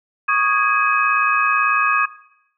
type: tone cluster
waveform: sine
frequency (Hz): 1115 / 1233 / 1652 / 2535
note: C#6 / D#6 / G#6 / D#7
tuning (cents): +10 / -16 / -10 / +32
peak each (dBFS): -20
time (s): 0.28-2.06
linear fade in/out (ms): 10
effects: noise-tail reverb RT60 0.8 s tail -18 dB re dry

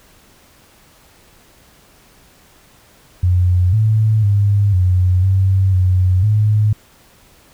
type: tone with pitch steps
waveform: sine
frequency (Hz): 90.1 / 109 / 101.5 / 91.1 / 95.6 / 91.9 / 106.2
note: F#2 / A2 / G#2 / F#2 / G2 / F#2 / G#2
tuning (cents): -45 / -16 / -39 / -26 / -43 / -11 / +39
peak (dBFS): -10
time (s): 3.23-6.73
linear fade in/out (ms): 5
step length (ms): 500
effects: pink hiss -49 dBFS RMS until 7.53 s

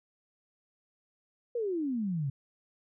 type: exponential sweep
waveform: sine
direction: down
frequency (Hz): 493.9 to 130.81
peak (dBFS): -29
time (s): 1.55-2.3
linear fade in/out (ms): 5
effects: none

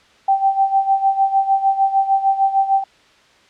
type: tone with tremolo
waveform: sine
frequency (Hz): 780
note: G5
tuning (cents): -9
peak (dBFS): -10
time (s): 0.28-2.84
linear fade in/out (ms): 5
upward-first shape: sine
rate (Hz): 6.6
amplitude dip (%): 75
effects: white hiss -51 dBFS RMS until 3.49 s + low-pass 4000 Hz 12 dB/octave

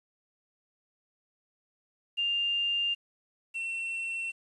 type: tone pair in turn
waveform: sine / triangle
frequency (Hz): 2800 / 2706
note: F7 / E7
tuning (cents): +4 / +45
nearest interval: minor second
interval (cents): 59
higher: first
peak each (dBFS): -26 / -30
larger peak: first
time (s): 2.17-2.95 / 3.54-4.32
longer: neither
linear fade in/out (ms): 20
effects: resampled to 24000 Hz + 10-bit

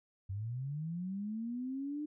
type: linear sweep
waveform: sine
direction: up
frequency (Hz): 92.7 to 303.7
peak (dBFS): -36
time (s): 0.29-2.06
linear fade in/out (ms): 10
effects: none

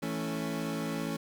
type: chord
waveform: 30% pulse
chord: A major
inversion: second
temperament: equal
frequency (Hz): 164.81 / 220 / 277.2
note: E3 / A3 / C#4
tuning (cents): 0 / 0 / 0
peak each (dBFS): -34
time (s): 0.02-1.17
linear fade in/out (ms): 10
effects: 9-bit

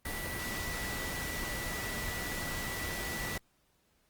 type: tone in noise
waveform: sine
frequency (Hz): 1962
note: B6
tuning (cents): -12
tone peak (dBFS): -40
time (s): 0.05-3.38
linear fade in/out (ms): 5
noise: pink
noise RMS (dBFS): -38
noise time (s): 0.05-3.38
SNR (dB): -5
effects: pink hiss -72 dBFS RMS until 4.09 s + Opus 32 kbps

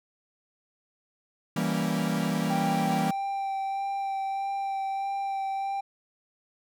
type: chord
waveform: 45% pulse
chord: E diminished seventh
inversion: none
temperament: equal with one note detuned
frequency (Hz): 164.81 / 196 / 233.1 / 279.3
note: E3 / G3 / Bb3 / Db4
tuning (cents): 0 / 0 / 0 / +13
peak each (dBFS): -30 / -30 / -31 / -35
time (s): 1.56-3.11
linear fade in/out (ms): 5
type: tone with vibrato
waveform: triangle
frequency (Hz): 784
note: G5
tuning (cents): 0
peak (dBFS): -26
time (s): 2.5-5.81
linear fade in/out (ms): 10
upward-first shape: sine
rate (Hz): 1.6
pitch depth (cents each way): 13
effects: none

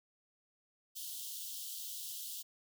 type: high-pass noise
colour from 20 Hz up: white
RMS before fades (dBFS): -44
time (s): 0.95-2.43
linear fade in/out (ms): 20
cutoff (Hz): 2900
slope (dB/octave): 96
effects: none

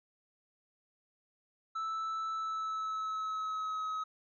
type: tone with pitch glide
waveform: triangle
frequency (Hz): 1316 to 1275.6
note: E6 to D#6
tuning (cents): -3 to +43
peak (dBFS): -32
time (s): 1.75-4.04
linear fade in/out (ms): 10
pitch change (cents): -54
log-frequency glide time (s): 2.32-3.82
effects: resampled to 16000 Hz

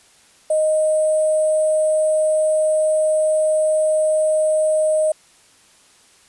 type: tone with sample-and-hold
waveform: sine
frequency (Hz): 622.3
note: D#5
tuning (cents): 0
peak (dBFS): -14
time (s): 0.5-5.12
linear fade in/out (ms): 5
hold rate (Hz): 8820
effects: white hiss -52 dBFS RMS until 6.28 s + resampled to 24000 Hz

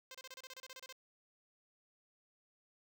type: tone bursts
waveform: 5% pulse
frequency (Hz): 521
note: C5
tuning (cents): -7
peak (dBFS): -37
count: 13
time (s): 0.11-0.926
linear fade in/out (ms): 2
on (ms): 36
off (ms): 29
effects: none

